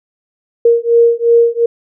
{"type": "beating tone pair", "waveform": "sine", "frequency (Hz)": [466.2, 469], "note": ["A#4", "A#4"], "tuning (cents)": [0, 11], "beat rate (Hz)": 2.8, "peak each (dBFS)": -10, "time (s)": [0.65, 1.66], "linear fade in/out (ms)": 5, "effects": []}